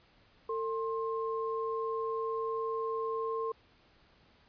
sine tone pair together, 450.1 / 1060.7 Hz, A4 / C6, +39 / +23 cents, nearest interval octave + minor third, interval 1484 cents, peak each -33 / -36 dBFS, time 0.49-3.52 s, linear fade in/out 5 ms, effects pink hiss -64 dBFS RMS until 4.48 s + resampled to 11025 Hz

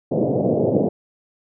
white band-pass noise, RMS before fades -19 dBFS, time 0.11-0.89 s, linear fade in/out 10 ms, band 110 to 620 Hz, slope 48 dB/octave, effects none

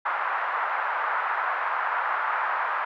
pink band-pass noise, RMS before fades -27 dBFS, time 0.05-2.85 s, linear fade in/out 10 ms, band 880 to 1600 Hz, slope 24 dB/octave, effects none

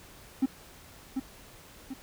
triangle tone with echo, 264.5 Hz, C4, 19 cents sharp, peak -18 dBFS, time 0.42-0.46 s, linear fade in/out 10 ms, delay 740 ms, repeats 2, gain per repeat -7 dB, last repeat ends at 1.94 s, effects tanh soft clip ceiling -16 dBFS + pink hiss -52 dBFS RMS until 2.02 s

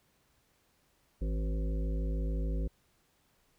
harmonic tone with a mistuned harmonic, 53.3 Hz, G#1, 46 cents sharp, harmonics 1 / 3 / 5 / 7 / 9 / 10, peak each -30 / -40 / -44 / -47 / -49 / -50 dBFS, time 1.21-2.68 s, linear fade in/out 10 ms, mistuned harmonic 3, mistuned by +59 cents, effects pink hiss -71 dBFS RMS until 3.58 s

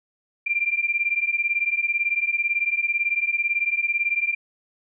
sine beating tone pair, 2366 / 2384 Hz, D7 / D7, +12 / +25 cents, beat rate 18 Hz, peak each -24 / -23 dBFS, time 0.46-4.35 s, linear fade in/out 10 ms, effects none

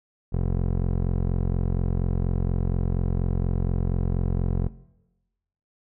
15% pulse tone with low-pass filter, 44.2 Hz, F1, 22 cents sharp, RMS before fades -24 dBFS, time 0.32-4.69 s, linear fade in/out 20 ms, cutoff 550 Hz, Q 0.51, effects noise-tail reverb RT60 1.0 s tail -19 dB re dry

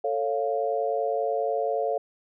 sine chord, A augmented, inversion none, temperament equal with one note detuned, 444.1 / 554.4 / 698.5 Hz, A4 / C#5 / E#5, +16 / 0 / 0 cents, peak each -28 dBFS, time 0.04-1.98 s, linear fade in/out 5 ms, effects none

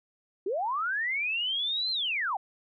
sine linear two-way sweep, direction up then down, 347.6 to 4186 to 707 Hz, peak -27 dBFS, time 0.46-2.37 s, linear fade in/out 5 ms, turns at 1.91 s, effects none

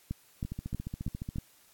two click trains, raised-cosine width 5 ms, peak -21 / -24 dBFS, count 5 / 14, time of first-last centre 0.11-1.384 / 0.45-1.359 s, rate 3.14 / 14.3 Hz, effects white hiss -62 dBFS RMS until 1.73 s + AAC 64 kbps

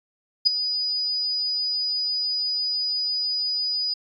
sine tone with ADSR envelope, 4947 Hz, D#8, 11 cents flat, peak -10 dBFS, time 0.45-3.94 s, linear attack 21 ms, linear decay 7 ms, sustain -12 dB, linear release 8 ms, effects MP3 64 kbps

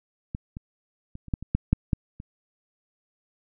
clicks, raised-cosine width 5 ms, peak -18 / -23 / -26 / -30 / -12 / -24 / -9 / -6 / -9 / -26 dBFS, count 10, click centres 0.349 / 0.569 / 1.154 / 1.283 / 1.338 / 1.426 / 1.55 / 1.73 / 1.932 / 2.201 s, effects none

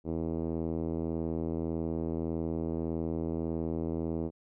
5% pulse tone with low-pass filter, 81.7 Hz, E2, 15 cents flat, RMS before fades -33 dBFS, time 0.04-4.31 s, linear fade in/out 50 ms, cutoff 350 Hz, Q 1.3, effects none

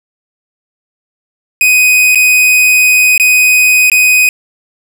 45% pulse tone with dropouts, 2501 Hz, D#7, 8 cents sharp, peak -5 dBFS, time 1.61-4.29 s, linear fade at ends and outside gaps 1 ms, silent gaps 2.148-2.156 / 3.178-3.198 / 3.899-3.917 s, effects 7-bit

